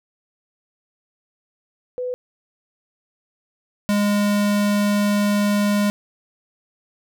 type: tone pair in turn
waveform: sine / square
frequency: 499.3 / 205.3 Hz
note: B4 / G#3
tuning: +19 / -20 cents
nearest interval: octave + minor third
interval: 1539 cents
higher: first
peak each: -23 / -17 dBFS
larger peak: second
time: 1.98-2.14 / 3.89-5.9 s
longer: second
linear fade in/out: 0 ms
effects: none